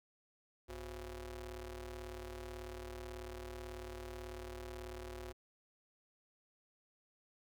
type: ring-modulated tone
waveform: sawtooth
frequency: 153.4 Hz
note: D#3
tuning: 24 cents flat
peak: -38 dBFS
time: 0.68-5.33 s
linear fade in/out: 20 ms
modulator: 211 Hz
effects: none